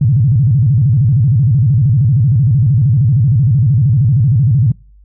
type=tone with vibrato; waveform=sine; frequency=125.4 Hz; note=B2; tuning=27 cents sharp; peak=-7 dBFS; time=0.01-4.72 s; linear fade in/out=5 ms; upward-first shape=square; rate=13 Hz; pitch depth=250 cents each way; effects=noise-tail reverb RT60 0.4 s tail -26 dB re dry + added 50 Hz sine -40 dBFS peak until 5.04 s